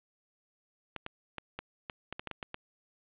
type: clicks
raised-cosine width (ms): 0.3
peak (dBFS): -21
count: 11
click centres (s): 0.963 / 1.064 / 1.383 / 1.59 / 1.898 / 2.126 / 2.195 / 2.273 / 2.313 / 2.428 / 2.544
effects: resampled to 8000 Hz + 9-bit